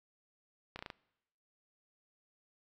slowing click train, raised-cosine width 0.3 ms, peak -26 dBFS, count 5, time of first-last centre 0.76-0.902 s, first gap 31 ms, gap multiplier 1.09, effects noise-tail reverb RT60 0.9 s tail -23 dB re dry

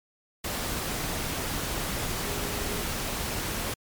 sine tone in noise, 410 Hz, G#4, 22 cents flat, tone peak -38 dBFS, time 2.25-2.84 s, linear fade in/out 5 ms, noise pink, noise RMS -31 dBFS, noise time 0.44-3.74 s, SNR -10 dB, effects MP3 96 kbps

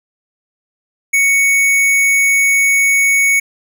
square tone, 2224 Hz, C#7, 5 cents sharp, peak -10 dBFS, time 1.13-3.4 s, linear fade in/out 10 ms, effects none

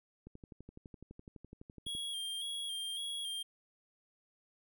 click train, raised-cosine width 3 ms, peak -37 dBFS, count 21, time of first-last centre 0.27-1.951 s, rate 11.9 Hz
square tone with vibrato, 3258 Hz, G#7, 34 cents flat, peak -38 dBFS, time 1.86-3.43 s, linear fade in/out 10 ms, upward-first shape square, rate 1.8 Hz, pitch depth 35 cents each way
effects none

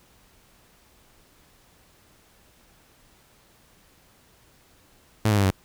sawtooth tone with pitch steps, 108.5 / 103.84 / 99.38 / 95.11 Hz, A2 / G#2 / G2 / F#2, -24 / 0 / +24 / +48 cents, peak -14 dBFS, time 5.25-5.506 s, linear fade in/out 5 ms, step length 64 ms, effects pink hiss -58 dBFS RMS until 5.64 s

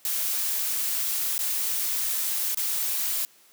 blue noise with dropouts, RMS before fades -27 dBFS, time 0.05-3.25 s, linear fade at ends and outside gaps 1 ms, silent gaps 1.38-1.39 / 2.547-2.572 s, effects white hiss -57 dBFS RMS until 3.52 s + high-pass 150 Hz 12 dB/octave

